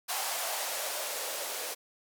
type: noise with band-pass filter sweep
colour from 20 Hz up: violet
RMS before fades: -35 dBFS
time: 0.08-1.75 s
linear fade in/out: 20 ms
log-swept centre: 750 to 480 Hz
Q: 3.3
effects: none